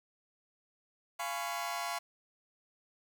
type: chord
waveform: sawtooth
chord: C# dominant seventh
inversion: first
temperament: just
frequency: 693 / 831.5 / 997.9 / 1108.7 Hz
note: E#5 / G#5 / B5 / C#6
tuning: -14 / +2 / +18 / 0 cents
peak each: -35 / -38 / -38 / -37 dBFS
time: 1.19-1.99 s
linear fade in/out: 10 ms
effects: 10-bit